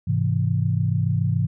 sine chord, Ab augmented, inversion none, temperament equal, 103.83 / 130.81 / 164.81 Hz, Ab2 / C3 / E3, 0 / 0 / 0 cents, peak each -22 / -23 / -24 dBFS, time 0.07-1.47 s, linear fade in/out 10 ms, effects none

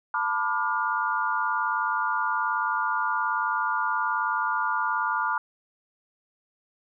sine chord, B half-diminished seventh, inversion third, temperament just, 889 / 987.8 / 1185.3 / 1422.4 Hz, A5 / B5 / D6 / F6, +18 / 0 / +16 / +31 cents, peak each -30 / -29 / -29 / -28 dBFS, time 0.14-5.38 s, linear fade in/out 2 ms, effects none

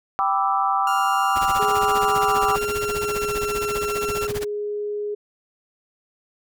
sine chord, E minor seventh, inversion first, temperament equal, 784 / 987.8 / 1174.7 / 1318.5 Hz, G5 / B5 / D6 / E6, 0 / 0 / 0 / 0 cents, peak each -22 / -26 / -22 / -26 dBFS, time 0.19-2.56 s, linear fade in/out 0 ms
30% pulse tone with pitch glide, 1400 to 1358.6 Hz, F6 to F6, +4 to -48 cents, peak -24 dBFS, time 0.87-4.27 s, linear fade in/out 2 ms, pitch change -52 cents, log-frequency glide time 2.04-3.37 s
pink noise with tremolo, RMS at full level -29 dBFS, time 1.35-4.45 s, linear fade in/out 20 ms, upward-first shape sine, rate 15 Hz, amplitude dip 95%
sine tone, 415.3 Hz, G#4, in tune, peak -24 dBFS, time 1.59-5.15 s, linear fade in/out 10 ms
effects none

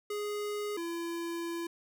square tone pair in turn, 415.3 / 338.1 Hz, G#4 / E4, 0 / +44 cents, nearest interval major third, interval 356 cents, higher first, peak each -34 / -35 dBFS, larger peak first, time 0.1-0.77 / 0.77-1.67 s, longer second, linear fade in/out 5 ms, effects none

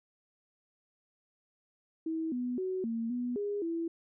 sine tone with pitch steps, 322.4 / 247.3 / 373.4 / 228.7 / 245.1 / 409.2 / 332.8 Hz, E4 / B3 / F#4 / A#3 / B3 / G#4 / E4, -38 / +3 / +16 / -33 / -13 / -26 / +17 cents, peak -31 dBFS, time 2.06-3.88 s, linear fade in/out 5 ms, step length 260 ms, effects none

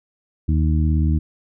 harmonic tone, 77.78 Hz, D#2, in tune, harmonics 1 / 2 / 3 / 4, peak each -16 / -22 / -26 / -28 dBFS, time 0.48-1.19 s, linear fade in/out 10 ms, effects none

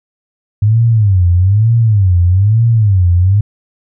sine tone with vibrato, 100.9 Hz, G#2, 49 cents flat, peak -6 dBFS, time 0.62-3.41 s, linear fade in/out 5 ms, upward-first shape sine, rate 1.1 Hz, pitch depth 250 cents each way, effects none

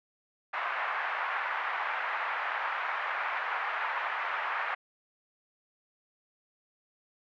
pink band-pass noise, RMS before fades -33 dBFS, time 0.53-4.75 s, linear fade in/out 10 ms, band 840 to 2100 Hz, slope 24 dB/octave, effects none

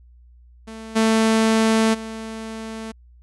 sawtooth tone with level steps, 222.2 Hz, A3, 17 cents sharp, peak -30 / -11 / -26 dBFS, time 0.67-2.92 s, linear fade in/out 10 ms, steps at 0.95 / 1.93 s, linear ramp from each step 20 ms, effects added 60 Hz sine -46 dBFS peak until 3.22 s + resampled to 24000 Hz

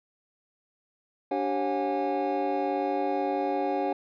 triangle tone cluster, 289.9 / 388.5 / 544 / 721 / 819 Hz, D4 / G4 / C#5 / F#5 / G#5, -22 / -16 / -33 / -45 / -24 cents, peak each -30 dBFS, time 1.31-3.93 s, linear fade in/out 5 ms, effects resampled to 11025 Hz

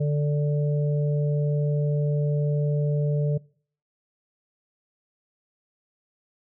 harmonic tone, 146.83 Hz, D3, in tune, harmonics 1 / 3 / 4, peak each -21 / -31 / -33 dBFS, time 0-3.38 s, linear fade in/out 10 ms, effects noise-tail reverb RT60 0.5 s tail -24 dB re dry

